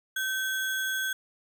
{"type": "tone with sample-and-hold", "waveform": "sine", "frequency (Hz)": 1544, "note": "G6", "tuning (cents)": -27, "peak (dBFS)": -27, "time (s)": [0.16, 1.13], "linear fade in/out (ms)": 5, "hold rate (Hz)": 4900, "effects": []}